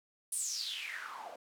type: noise with band-pass filter sweep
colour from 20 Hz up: white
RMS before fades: -40 dBFS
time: 0.32-1.36 s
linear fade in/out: 5 ms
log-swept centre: 10000 to 590 Hz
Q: 7.7
effects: none